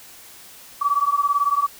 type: beating tone pair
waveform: sine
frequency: 1138 / 1156 Hz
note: C#6 / D6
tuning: +45 / -28 cents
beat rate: 18 Hz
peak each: -20 dBFS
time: 0.81-1.67 s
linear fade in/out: 10 ms
effects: white hiss -44 dBFS RMS until 1.79 s